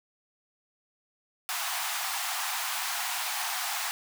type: high-pass noise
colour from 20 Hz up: pink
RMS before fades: -32 dBFS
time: 1.49-3.91 s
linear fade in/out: 0 ms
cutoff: 700 Hz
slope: 96 dB/octave
effects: none